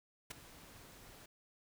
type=noise with ADSR envelope; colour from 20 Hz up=pink; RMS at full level=-40 dBFS; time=0.3-1.26 s; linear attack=12 ms; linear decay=8 ms; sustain=-17 dB; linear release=5 ms; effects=none